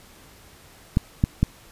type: clicks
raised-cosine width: 5 ms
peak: -5 dBFS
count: 3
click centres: 0.971 / 1.239 / 1.43 s
effects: pink hiss -50 dBFS RMS until 1.71 s + resampled to 32000 Hz